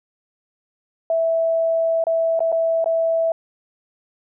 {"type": "tone with dropouts", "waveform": "sine", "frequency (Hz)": 657, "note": "E5", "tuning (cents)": -6, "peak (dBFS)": -16, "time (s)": [1.1, 3.32], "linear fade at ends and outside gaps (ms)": 2, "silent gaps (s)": [[2.04, 2.068], [2.393, 2.404], [2.519, 2.525], [2.843, 2.859]], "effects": []}